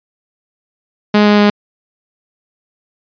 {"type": "tone with pitch steps", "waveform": "sawtooth", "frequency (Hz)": [208.8, 207.6, 206.4], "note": ["G#3", "G#3", "G#3"], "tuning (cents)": [10, 0, -10], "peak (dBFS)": -3, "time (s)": [1.14, 1.5], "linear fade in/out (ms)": 5, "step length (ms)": 120, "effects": ["resampled to 11025 Hz"]}